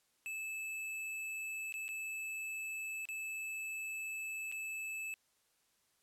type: tone with dropouts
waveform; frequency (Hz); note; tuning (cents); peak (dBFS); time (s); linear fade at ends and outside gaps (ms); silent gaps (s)
square; 2617; E7; -13; -40; 0.26-5.14; 0; 1.724-1.74 / 1.881-1.889 / 3.054-3.088 / 4.516-4.523
effects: white hiss -75 dBFS RMS until 6.02 s + low-pass 12000 Hz 12 dB/octave